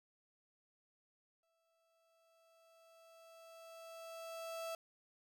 35% pulse tone with exponential growth, 659.3 Hz, E5, in tune, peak -39 dBFS, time 1.43-4.75 s, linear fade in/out 2 ms, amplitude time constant 720 ms, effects none

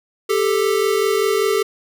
square tone pair together, 394.9 / 440 Hz, G4 / A4, +13 / 0 cents, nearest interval major second, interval 187 cents, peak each -19 dBFS, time 0.29-1.63 s, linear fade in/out 10 ms, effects none

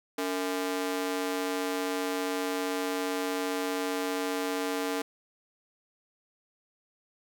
sawtooth ring-modulated tone, 370 Hz, F#4, in tune, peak -22 dBFS, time 0.18-5.02 s, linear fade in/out 5 ms, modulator 86.3 Hz, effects none

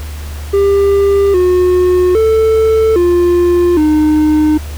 triangle tone with pitch steps, 398 / 362.3 / 442.2 / 351.1 / 305.7 Hz, G4 / F#4 / A4 / F4 / D#4, +26 / -36 / +9 / +9 / -30 cents, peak -5 dBFS, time 0.53-4.58 s, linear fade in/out 10 ms, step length 810 ms, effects added 74 Hz sine -21 dBFS peak until 4.77 s + pink hiss -33 dBFS RMS until 4.77 s

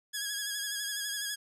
10% pulse tone with vibrato, 1661.2 Hz, G#6, in tune, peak -24 dBFS, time 0.13-1.36 s, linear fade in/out 20 ms, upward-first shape sine, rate 12 Hz, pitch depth 38 cents each way, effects none

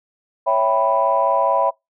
sine chord, C# half-diminished seventh, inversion none, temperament equal, 554.4 / 659.3 / 784 / 987.8 Hz, C#5 / E5 / G5 / B5, 0 / 0 / 0 / 0 cents, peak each -20 / -19 / -22 / -18 dBFS, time 0.46-1.71 s, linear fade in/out 20 ms, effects noise-tail reverb RT60 0.2 s tail -26 dB re dry + tanh soft clip ceiling -4 dBFS

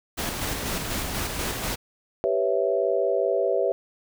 pink noise with tremolo, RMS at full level -28 dBFS, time 0.17-1.76 s, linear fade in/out 20 ms, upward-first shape square, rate 4.1 Hz, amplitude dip 30%
sine chord, C# half-diminished seventh, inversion second, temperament equal, 392 / 493.9 / 554.4 / 659.3 Hz, G4 / B4 / C#5 / E5, 0 / 0 / 0 / 0 cents, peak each -26 dBFS, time 2.24-3.72 s, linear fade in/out 0 ms
effects none

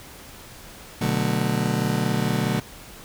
35% pulse chord, B minor seventh, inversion none, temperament just, 123.47 / 148.16 / 185.21 / 222.2 Hz, B2 / D3 / F#3 / A3, 0 / +16 / +2 / +17 cents, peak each -25 dBFS, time 1.01-2.6 s, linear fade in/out 5 ms, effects pink hiss -43 dBFS RMS until 3.04 s

